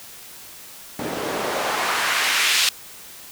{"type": "noise with band-pass filter sweep", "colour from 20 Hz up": "white", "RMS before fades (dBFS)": -22, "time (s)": [0.99, 2.69], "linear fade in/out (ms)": 2, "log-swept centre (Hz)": [280, 3400], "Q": 1.1, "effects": ["white hiss -41 dBFS RMS until 3.31 s"]}